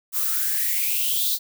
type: noise with high-pass filter sweep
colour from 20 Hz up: violet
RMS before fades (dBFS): -23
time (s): 0.12-1.39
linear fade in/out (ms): 50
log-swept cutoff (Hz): 1100 to 4100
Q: 7.1
effects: none